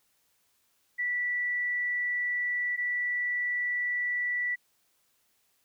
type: tone pair in turn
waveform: sine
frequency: 1960 / 1960 Hz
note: B6 / B6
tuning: -14 / -14 cents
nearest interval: unison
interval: 0 cents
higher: neither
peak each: -27 dBFS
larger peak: neither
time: 0.98-2.77 / 2.77-4.56 s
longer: neither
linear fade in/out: 20 ms
effects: white hiss -71 dBFS RMS until 5.64 s